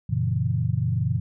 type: chord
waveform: sine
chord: F# dominant seventh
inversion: none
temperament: equal with one note detuned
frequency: 92.5 / 117.08 / 138.59 / 164.81 Hz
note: F#2 / A#2 / C#3 / E3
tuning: 0 / +8 / 0 / 0 cents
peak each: -28 / -24 / -27 / -29 dBFS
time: 0.09-1.2 s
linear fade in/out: 10 ms
effects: none